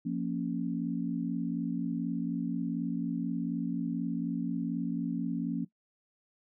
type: chord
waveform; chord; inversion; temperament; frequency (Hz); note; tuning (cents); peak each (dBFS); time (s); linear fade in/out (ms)
sine; Bb minor; second; equal; 174.61 / 233.1 / 277.2; F3 / Bb3 / Db4; 0 / 0 / 0; -34; 0.05-5.65; 10
effects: noise-tail reverb RT60 0.1 s tail -18 dB re dry